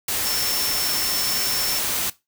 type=tone in noise; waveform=sine; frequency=5390 Hz; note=E8; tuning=38 cents sharp; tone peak=-26 dBFS; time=0.25-1.79 s; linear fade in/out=5 ms; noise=white; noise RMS=-24 dBFS; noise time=0.08-2.1 s; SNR=-5 dB; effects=noise-tail reverb RT60 0.2 s tail -17 dB re dry